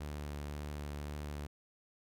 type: tone with vibrato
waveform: sawtooth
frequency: 73.42 Hz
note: D2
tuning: in tune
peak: -36 dBFS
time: 0-1.47 s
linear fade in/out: 10 ms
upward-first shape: sine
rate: 1.9 Hz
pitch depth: 13 cents each way
effects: none